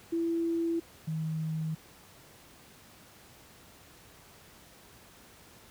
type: tone pair in turn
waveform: sine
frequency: 333.8 / 158.45 Hz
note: E4 / D#3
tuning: +22 / +32 cents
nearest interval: octave + minor second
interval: 1290 cents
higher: first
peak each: -27 / -30 dBFS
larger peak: first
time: 0.12-0.8 / 1.07-1.75 s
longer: neither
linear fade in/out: 10 ms
effects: pink hiss -55 dBFS RMS until 5.7 s + high-pass 60 Hz 12 dB/octave